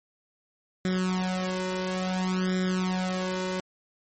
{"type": "tone with flanger", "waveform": "sawtooth", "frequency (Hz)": 185, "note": "F#3", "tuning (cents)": 0, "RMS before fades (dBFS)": -28, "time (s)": [0.85, 3.6], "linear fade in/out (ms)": 0, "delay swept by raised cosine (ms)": [0.55, 2.05], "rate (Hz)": 0.58, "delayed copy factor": 0.9, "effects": ["MP3 32 kbps"]}